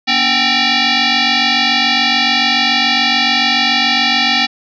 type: tone with frequency modulation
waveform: sine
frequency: 808 Hz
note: G#5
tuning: 48 cents flat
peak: -10 dBFS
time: 0.07-4.47 s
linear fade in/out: 20 ms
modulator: 523 Hz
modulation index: 7.6
effects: none